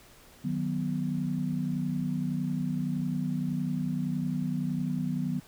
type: chord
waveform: sine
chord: B major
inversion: first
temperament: just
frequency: 154.34 / 185.21 / 246.9 Hz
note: D#3 / F#3 / B3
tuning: -14 / +2 / 0 cents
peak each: -32 dBFS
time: 0.44-5.4 s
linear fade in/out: 10 ms
effects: pink hiss -55 dBFS RMS until 5.47 s